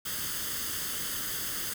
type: noise with comb filter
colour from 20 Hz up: white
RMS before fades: -34 dBFS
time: 0.05-1.74 s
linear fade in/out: 10 ms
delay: 0.62 ms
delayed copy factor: +0.65
effects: none